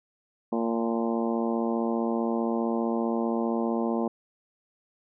harmonic tone with a mistuned harmonic, 115.3 Hz, A#2, 19 cents flat, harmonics 2 / 3 / 4 / 5 / 6 / 7 / 8 / 9, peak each -27 / -31 / -33 / -35 / -37 / -38 / -39 / -40 dBFS, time 0.52-4.08 s, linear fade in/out 5 ms, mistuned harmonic 8, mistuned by -49 cents, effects none

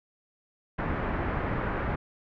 pink low-pass noise, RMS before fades -30 dBFS, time 0.78-1.96 s, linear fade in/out 10 ms, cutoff 1900 Hz, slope 24 dB/octave, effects none

